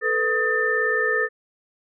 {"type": "tone cluster", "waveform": "sine", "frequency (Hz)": [438.8, 496.9, 1257, 1787], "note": ["A4", "B4", "D#6", "A6"], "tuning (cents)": [-5, 11, 17, 26], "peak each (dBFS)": [-25, -27, -29, -21], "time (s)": [0.01, 1.29], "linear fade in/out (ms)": 50, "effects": []}